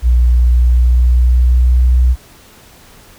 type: tone with pitch glide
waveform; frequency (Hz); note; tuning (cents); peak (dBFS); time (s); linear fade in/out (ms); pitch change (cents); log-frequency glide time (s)
sine; 60.3 to 62.39; B1 to B1; -41 to +18; -5; 0.02-2.16; 50; +59; 0.35-2.04
effects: tanh soft clip ceiling -3 dBFS + pink hiss -42 dBFS RMS until 3.18 s